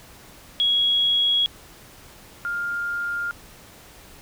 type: tone pair in turn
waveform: sine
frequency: 3322 / 1404.8 Hz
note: G#7 / F6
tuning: 0 / +10 cents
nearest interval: octave + minor third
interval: 1490 cents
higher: first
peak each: -17 / -24 dBFS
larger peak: first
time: 0.6-1.46 / 2.45-3.31 s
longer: neither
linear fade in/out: 0 ms
effects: pink hiss -47 dBFS RMS until 4.21 s